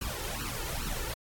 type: noise with flanger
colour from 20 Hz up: pink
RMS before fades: -35 dBFS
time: 0.01-1.14 s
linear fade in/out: 5 ms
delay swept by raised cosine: 0.7 to 2.3 ms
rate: 2.4 Hz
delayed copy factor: +0.9
effects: AAC 64 kbps